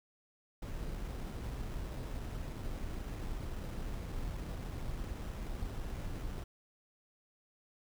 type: noise with sample-and-hold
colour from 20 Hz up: brown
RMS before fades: -40 dBFS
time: 0.62-6.44 s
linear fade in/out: 5 ms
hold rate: 4410 Hz
effects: none